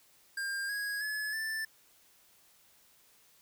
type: tone with pitch steps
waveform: square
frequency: 1602 / 1654.7 / 1709.1 / 1765.3 Hz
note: G6 / G#6 / G#6 / A6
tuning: +37 / -7 / +49 / +5 cents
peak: -34 dBFS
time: 0.37-1.65 s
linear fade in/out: 5 ms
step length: 320 ms
effects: white hiss -64 dBFS RMS until 3.41 s